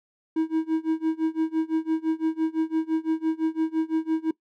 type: tone with tremolo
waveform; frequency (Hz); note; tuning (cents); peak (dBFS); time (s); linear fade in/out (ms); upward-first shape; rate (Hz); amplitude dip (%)
triangle; 320; D#4; +49; -17; 0.36-4.31; 5; sine; 5.9; 95
effects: noise-tail reverb RT60 0.1 s tail -21 dB re dry

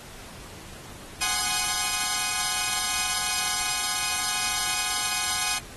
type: chord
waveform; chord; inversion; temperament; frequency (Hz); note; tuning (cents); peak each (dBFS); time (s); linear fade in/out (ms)
5% pulse; Ab dominant seventh; third; equal; 740 / 830.6 / 1046.5 / 1244.5; Gb5 / Ab5 / C6 / Eb6; 0 / 0 / 0 / 0; -19; 1.21-5.59; 10
effects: pink hiss -44 dBFS RMS until 5.76 s + AAC 32 kbps

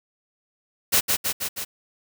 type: noise with echo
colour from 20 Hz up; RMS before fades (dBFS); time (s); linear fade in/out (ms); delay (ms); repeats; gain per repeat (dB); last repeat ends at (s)
white; -18; 0.92-1.01; 20; 160; 4; -3; 1.65
effects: none

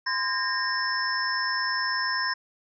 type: tone cluster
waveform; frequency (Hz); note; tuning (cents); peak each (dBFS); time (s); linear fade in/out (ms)
sine; 1029 / 1614 / 1843 / 5290; C6 / G#6 / A#6 / E8; -29 / -50 / -20 / +5; -30; 0.06-2.34; 10
effects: none

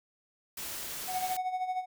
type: noise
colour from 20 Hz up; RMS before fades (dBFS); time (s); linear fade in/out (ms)
white; -39; 0.57-1.37; 5
type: tone with tremolo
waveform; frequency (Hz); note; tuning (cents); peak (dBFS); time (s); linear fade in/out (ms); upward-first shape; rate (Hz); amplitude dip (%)
triangle; 740; F#5; 0; -26; 1.07-1.86; 50; sine; 13; 65
effects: none

